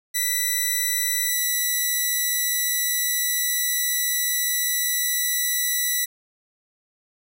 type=tone with pitch glide; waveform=5% pulse; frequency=1975.5 to 1964.1 Hz; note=B6 to B6; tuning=0 to -10 cents; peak=-11 dBFS; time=0.14-6.06 s; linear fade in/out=20 ms; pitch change=-10 cents; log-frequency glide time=1.24-1.38 s; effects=none